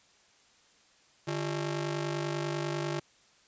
sawtooth ring-modulated tone, 246.9 Hz, B3, in tune, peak -24 dBFS, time 1.27-3 s, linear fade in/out 10 ms, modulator 98.4 Hz, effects white hiss -63 dBFS RMS until 3.47 s + resampled to 16000 Hz

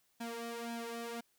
sawtooth tone with flanger, 233.1 Hz, A#3, in tune, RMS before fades -42 dBFS, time 0.2-1.21 s, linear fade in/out 10 ms, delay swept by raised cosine 1.2 to 2.7 ms, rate 1.9 Hz, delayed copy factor +0.8, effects white hiss -74 dBFS RMS until 1.38 s

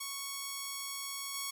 5% pulse tone with level steps, 1108.7 Hz, C#6, in tune, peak -26 / -24 dBFS, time 0-1.51 s, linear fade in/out 10 ms, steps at 1.34 s, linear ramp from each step 5 ms, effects none

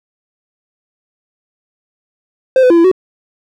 triangle tone with pitch steps, 521 / 504 / 339.5 / 335.2 / 374.1 Hz, C5 / B4 / F4 / E4 / F#4, -7 / +35 / -49 / +29 / +19 cents, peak -3 dBFS, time 2.56-2.915 s, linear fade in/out 2 ms, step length 71 ms, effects none

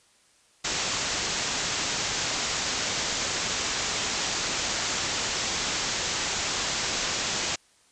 white low-pass noise, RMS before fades -29 dBFS, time 0.64-7.56 s, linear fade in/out 10 ms, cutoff 7500 Hz, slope 96 dB/octave, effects white hiss -61 dBFS RMS until 7.91 s + resampled to 22050 Hz

